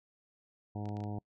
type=harmonic tone; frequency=103.9 Hz; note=G#2; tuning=1 cent sharp; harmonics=1 / 2 / 3 / 4 / 5 / 6 / 7 / 8 / 9; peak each=-38 / -42 / -45 / -50 / -54 / -53 / -48 / -54 / -56 dBFS; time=0.75-1.19 s; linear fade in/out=5 ms
type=clicks; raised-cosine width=0.2 ms; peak=-37 dBFS; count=5; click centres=0.856 / 0.89 / 0.969 / 1.004 / 1.039 s
effects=noise-tail reverb RT60 0.1 s tail -26 dB re dry